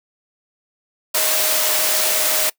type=tone in noise; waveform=sine; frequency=622.3 Hz; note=D#5; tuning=in tune; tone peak=-28 dBFS; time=1.14-2.5 s; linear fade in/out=10 ms; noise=white; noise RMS=-18 dBFS; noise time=1.14-2.5 s; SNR=-13 dB; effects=noise-tail reverb RT60 0.1 s tail -22 dB re dry + high-pass 400 Hz 12 dB/octave